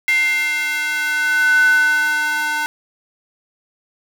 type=tone with high-pass filter sweep; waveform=square; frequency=300.5 Hz; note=D4; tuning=40 cents sharp; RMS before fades=-17 dBFS; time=0.08-2.66 s; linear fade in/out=0 ms; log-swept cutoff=2100 to 1200 Hz; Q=9.4; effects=none